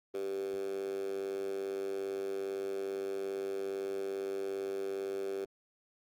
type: tone with high-pass filter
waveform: 10% pulse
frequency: 97.6 Hz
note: G2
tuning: 7 cents flat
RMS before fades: -37 dBFS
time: 0.14-5.45 s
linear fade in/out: 5 ms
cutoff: 400 Hz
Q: 7.3
effects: Opus 24 kbps